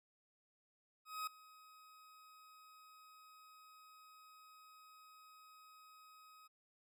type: tone with ADSR envelope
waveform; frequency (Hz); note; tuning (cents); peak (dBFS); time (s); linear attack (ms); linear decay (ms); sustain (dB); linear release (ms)
40% pulse; 1264; D#6; +27; -38; 1.05-6.48; 220; 5; -21; 15
effects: none